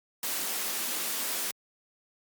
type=high-pass noise; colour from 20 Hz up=white; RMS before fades=-32 dBFS; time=0.23-1.51 s; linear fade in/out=2 ms; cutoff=180 Hz; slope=96 dB/octave; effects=Opus 48 kbps